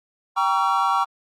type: chord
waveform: triangle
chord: G diminished seventh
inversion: none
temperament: just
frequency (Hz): 784 / 940.8 / 1128.9 / 1354.7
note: G5 / Bb5 / Db6 / Fb6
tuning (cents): 0 / +16 / +31 / +47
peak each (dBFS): -22 / -22 / -20 / -23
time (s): 0.36-1.05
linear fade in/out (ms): 20
effects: Opus 48 kbps